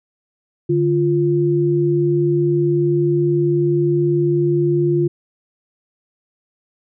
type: tone pair together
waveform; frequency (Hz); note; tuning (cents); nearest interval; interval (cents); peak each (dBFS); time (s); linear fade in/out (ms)
sine; 146.9 / 348.1; D3 / F4; +1 / -6; octave + minor third; 1493; -18 / -15; 0.69-5.08; 10
effects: none